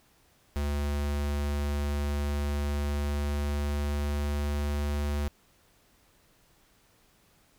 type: tone with pitch glide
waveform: square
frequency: 72.4 to 72.86 Hz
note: D2 to D2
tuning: -24 to -13 cents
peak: -28 dBFS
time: 0.56-5.28 s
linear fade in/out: 0 ms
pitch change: +11 cents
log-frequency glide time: 2.54-4.68 s
effects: pink hiss -64 dBFS RMS until 7.58 s